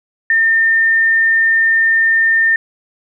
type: tone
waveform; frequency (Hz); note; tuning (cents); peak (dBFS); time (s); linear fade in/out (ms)
sine; 1810; A6; +48; -9; 0.3-2.56; 2
effects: none